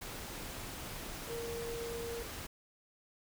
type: tone in noise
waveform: sine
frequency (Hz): 466.2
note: A#4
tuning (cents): 0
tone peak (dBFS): -39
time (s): 1.29-2.23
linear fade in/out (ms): 10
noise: pink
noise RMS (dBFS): -44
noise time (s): 0.01-2.47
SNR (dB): +2
effects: none